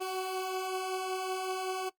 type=beating tone pair; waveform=20% pulse; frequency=370 / 375.3 Hz; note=F#4 / F#4; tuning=0 / +25 cents; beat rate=5.3 Hz; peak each=-36 / -28 dBFS; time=0-1.9 s; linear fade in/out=20 ms; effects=noise-tail reverb RT60 0.1 s tail -18 dB re dry + Opus 24 kbps